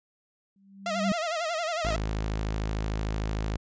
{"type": "tone with exponential growth", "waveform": "sine", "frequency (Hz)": 196, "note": "G3", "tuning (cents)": 0, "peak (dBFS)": -21, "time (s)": [0.56, 1.12], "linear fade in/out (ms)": 2, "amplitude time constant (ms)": 120}
{"type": "tone with vibrato", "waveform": "sawtooth", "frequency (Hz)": 659.3, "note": "E5", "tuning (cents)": 0, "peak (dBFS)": -24, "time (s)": [0.86, 1.96], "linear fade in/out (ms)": 2, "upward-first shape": "sine", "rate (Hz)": 11, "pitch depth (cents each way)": 110}
{"type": "tone", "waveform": "sawtooth", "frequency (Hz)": 53.3, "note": "G#1", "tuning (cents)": 46, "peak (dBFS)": -24, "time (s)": [1.84, 3.57], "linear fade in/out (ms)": 10}
{"effects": ["resampled to 16000 Hz"]}